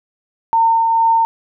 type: tone with tremolo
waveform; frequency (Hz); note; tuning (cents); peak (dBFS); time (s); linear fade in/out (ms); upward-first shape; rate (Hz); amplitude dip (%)
sine; 910; A#5; -42; -9; 0.53-1.25; 0; triangle; 2.2; 30
effects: none